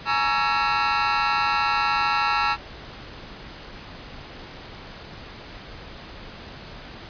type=chord; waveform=sawtooth; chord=A# half-diminished seventh; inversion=third; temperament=just; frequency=839.1 / 932.3 / 1118.8 / 1342.6 Hz; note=G#5 / A#5 / C#6 / E6; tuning=+18 / 0 / +16 / +31 cents; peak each=-21 / -24 / -25 / -19 dBFS; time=0.05-2.57 s; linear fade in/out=50 ms; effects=pink hiss -40 dBFS RMS until 7.09 s + resampled to 11025 Hz

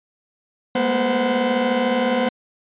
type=tone cluster; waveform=40% pulse; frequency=207 / 221.5 / 241.1 / 515 / 743 Hz; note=G#3 / A3 / B3 / C5 / F#5; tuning=-5 / +12 / -41 / -28 / +7 cents; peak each=-29 / -29 / -21 / -20 / -26 dBFS; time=0.75-2.29 s; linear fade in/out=5 ms; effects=resampled to 8000 Hz

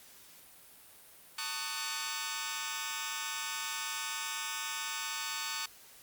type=chord; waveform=10% pulse; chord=D# half-diminished seventh; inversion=second; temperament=just; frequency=896 / 1120.1 / 1244.5 / 1493.4 Hz; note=A5 / C#6 / D#6 / F#6; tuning=+31 / +18 / 0 / +16 cents; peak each=-33 dBFS; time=1.38-5.66 s; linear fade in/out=5 ms; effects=white hiss -56 dBFS RMS until 6.02 s + Opus 48 kbps

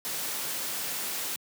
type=noise; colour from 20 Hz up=white; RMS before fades=-33 dBFS; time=0.05-1.36 s; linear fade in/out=0 ms; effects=high-pass 150 Hz 12 dB/octave

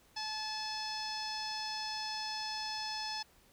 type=tone with low-pass filter; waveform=sawtooth; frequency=865 Hz; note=A5; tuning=30 cents flat; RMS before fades=-39 dBFS; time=0.16-3.23 s; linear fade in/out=10 ms; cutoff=5100 Hz; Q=7.4; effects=pink hiss -65 dBFS RMS until 3.52 s

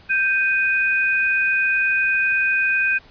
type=tone pair together; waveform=sine; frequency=1568 / 2486 Hz; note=G6 / D#7; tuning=0 / -2 cents; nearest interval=minor sixth; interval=798 cents; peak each=-19 dBFS; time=0.09-2.99 s; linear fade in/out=20 ms; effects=pink hiss -49 dBFS RMS until 3.1 s + resampled to 11025 Hz

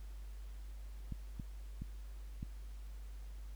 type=clicks; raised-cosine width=5 ms; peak=-30 dBFS; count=4; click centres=1.123 / 1.398 / 1.82 / 2.429 s; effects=added 50 Hz sine -45 dBFS peak until 3.55 s + pink hiss -65 dBFS RMS until 3.55 s

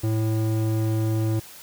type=tone with band-pass filter; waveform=square; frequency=110 Hz; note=A2; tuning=in tune; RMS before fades=-23 dBFS; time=0.03-1.4 s; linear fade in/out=10 ms; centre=220 Hz; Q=1.2; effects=white hiss -44 dBFS RMS until 1.62 s

